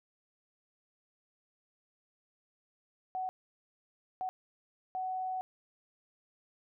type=tone bursts at uneven times; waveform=sine; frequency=747 Hz; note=F#5; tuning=16 cents sharp; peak=-33 dBFS; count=3; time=3.15-3.29 / 4.21-4.29 / 4.95-5.41 s; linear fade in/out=0 ms; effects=none